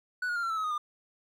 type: tone with pitch steps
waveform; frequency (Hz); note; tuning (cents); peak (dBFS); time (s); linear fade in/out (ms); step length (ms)
triangle; 1482 / 1439 / 1397.2 / 1356.6 / 1317.3 / 1279 / 1241.9 / 1205.8; F#6 / F#6 / F6 / E6 / E6 / D#6 / D#6 / D6; +2 / -49 / 0 / +49 / -2 / +47 / -4 / +45; -27; 0.22-0.78; 5; 70
effects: none